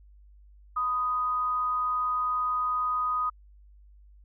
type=tone pair together; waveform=sine; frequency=1002.2 / 1244.5 Hz; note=B5 / D#6; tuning=+25 / 0 cents; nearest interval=major third; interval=375 cents; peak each=-36 / -25 dBFS; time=0.76-3.3 s; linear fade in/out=10 ms; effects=added 50 Hz sine -51 dBFS peak until 4.24 s